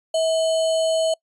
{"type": "tone with sample-and-hold", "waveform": "sine", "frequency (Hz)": 647, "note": "E5", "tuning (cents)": -32, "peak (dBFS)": -17, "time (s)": [0.14, 1.14], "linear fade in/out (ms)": 5, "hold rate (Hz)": 3675, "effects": ["noise-tail reverb RT60 0.1 s tail -25 dB re dry", "resampled to 24000 Hz"]}